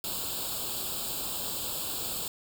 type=noise with comb filter; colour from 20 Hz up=white; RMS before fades=-34 dBFS; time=0.04-2.28 s; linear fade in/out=2 ms; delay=0.25 ms; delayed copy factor=+0.9; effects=none